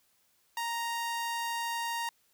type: tone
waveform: sawtooth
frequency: 932.3 Hz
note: A#5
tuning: in tune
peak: -28 dBFS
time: 0.57-2.09 s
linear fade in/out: 2 ms
effects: white hiss -70 dBFS RMS until 2.33 s